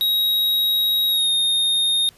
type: tone with pitch glide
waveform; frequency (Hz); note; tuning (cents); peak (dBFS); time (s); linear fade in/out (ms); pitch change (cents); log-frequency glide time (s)
square; 3806 to 3691; A#7 to A#7; +35 to -18; -17; 0.01-2.09; 0; -53; 1.08-1.3
effects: pink hiss -52 dBFS RMS until 2.17 s + resampled to 32000 Hz